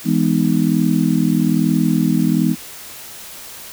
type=chord; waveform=sine; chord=E major seventh; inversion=none; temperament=just; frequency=164.81 / 206 / 247.2 / 309 Hz; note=E3 / G#3 / B3 / D#4; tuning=0 / -14 / +2 / -12 cents; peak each=-18 / -18 / -18 / -20 dBFS; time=0.04-2.56 s; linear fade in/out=50 ms; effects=white hiss -35 dBFS RMS until 3.72 s